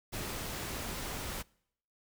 pink noise, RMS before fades -39 dBFS, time 0.12-1.43 s, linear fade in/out 20 ms, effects noise-tail reverb RT60 0.7 s tail -25 dB re dry

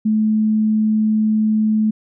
sine tone, 216.2 Hz, A3, 30 cents flat, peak -13 dBFS, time 0.05-1.91 s, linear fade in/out 10 ms, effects none

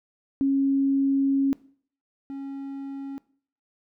sine / triangle tone pair in turn, 273.8 / 274.8 Hz, C#4 / C#4, -21 / -15 cents, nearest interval unison, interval 6 cents, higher second, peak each -19 / -30 dBFS, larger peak first, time 0.41-1.53 / 2.3-3.18 s, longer first, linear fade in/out 0 ms, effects noise-tail reverb RT60 0.5 s tail -20 dB re dry

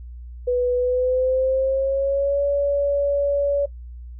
sine tone with pitch glide, 493.9 to 567.3 Hz, B4 to C#5, 0 to +40 cents, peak -17 dBFS, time 0.47-3.66 s, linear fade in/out 10 ms, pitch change +240 cents, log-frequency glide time 0.76-2.43 s, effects noise-tail reverb RT60 0.1 s tail -18 dB re dry + added 60 Hz sine -34 dBFS peak until 4.19 s

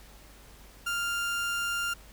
30% pulse tone, 1396.9 Hz, F6, in tune, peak -26 dBFS, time 0.86-1.94 s, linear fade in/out 10 ms, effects added 50 Hz sine -52 dBFS peak until 2.12 s + pink hiss -54 dBFS RMS until 2.12 s

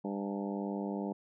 harmonic tone with a mistuned harmonic, 100 Hz, G2, 35 cents sharp, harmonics 2 / 3 / 4 / 5 / 6 / 7 / 8 / 9, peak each -36 / -40 / -42 / -44 / -46 / -47 / -48 / -49 dBFS, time 0.04-1.13 s, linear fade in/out 10 ms, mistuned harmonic 8, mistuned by +80 cents, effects none

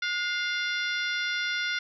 harmonic tone with a mistuned harmonic, 698.5 Hz, F5, in tune, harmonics 2 / 3 / 4 / 5 / 6 / 7 / 8, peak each -30 / -32 / -39 / -35 / -41 / -41 / -42 dBFS, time 0.02-1.79 s, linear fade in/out 5 ms, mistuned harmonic 2, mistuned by +53 cents, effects none

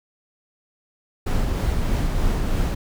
brown noise with tremolo, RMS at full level -20 dBFS, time 1.26-2.75 s, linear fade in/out 10 ms, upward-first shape sine, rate 3.2 Hz, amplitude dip 25%, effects none

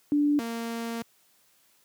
sine / sawtooth tone pair in turn, 292.2 / 230.9 Hz, D4 / A#3, -9 / -16 cents, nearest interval major third, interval 407 cents, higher first, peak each -20 / -27 dBFS, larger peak first, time 0.12-0.39 / 0.39-1.02 s, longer second, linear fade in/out 0 ms, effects white hiss -64 dBFS RMS until 1.84 s + high-pass 100 Hz 12 dB/octave

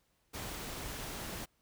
pink noise, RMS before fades -42 dBFS, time 0.33-1.46 s, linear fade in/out 20 ms, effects pink hiss -75 dBFS RMS until 1.61 s

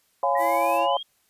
sine chord, C# dominant seventh, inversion none, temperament equal with one note detuned, 554.4 / 698.5 / 830.6 / 1012 Hz, C#5 / E#5 / G#5 / B5, 0 / 0 / 0 / +42 cents, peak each -25 dBFS, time 0.23-0.97 s, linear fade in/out 2 ms
sine exponential sweep, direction up, 1864.7 to 3294 Hz, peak -32 dBFS, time 0.35-1.03 s, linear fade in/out 5 ms
white high-pass noise, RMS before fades -38 dBFS, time 0.36-0.81 s, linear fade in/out 50 ms, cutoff 12000 Hz, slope 12 dB/octave
square tone, 333.2 Hz, E4, 19 cents sharp, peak -34 dBFS, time 0.38-0.88 s, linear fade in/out 50 ms
effects white hiss -66 dBFS RMS until 1.29 s + resampled to 32000 Hz

